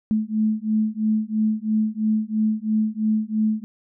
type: beating tone pair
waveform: sine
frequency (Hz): 215.1 / 218.1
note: A3 / A3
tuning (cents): -39 / -15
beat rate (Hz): 3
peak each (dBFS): -22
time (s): 0.11-3.64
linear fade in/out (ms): 0
effects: none